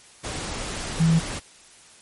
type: tone in noise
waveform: sine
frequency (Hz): 163.5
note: E3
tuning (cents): -14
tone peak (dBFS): -15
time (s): 0.99-1.2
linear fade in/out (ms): 20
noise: pink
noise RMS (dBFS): -31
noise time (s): 0.23-1.4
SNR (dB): +13
effects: white hiss -50 dBFS RMS until 2.01 s + MP3 48 kbps